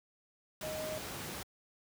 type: tone in noise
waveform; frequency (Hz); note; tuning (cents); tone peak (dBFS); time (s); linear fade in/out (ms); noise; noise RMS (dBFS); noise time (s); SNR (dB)
sine; 622.3; D#5; 0; -38; 0.63-0.98; 2; pink; -42; 0.61-1.43; +1
effects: high-pass 80 Hz 12 dB/octave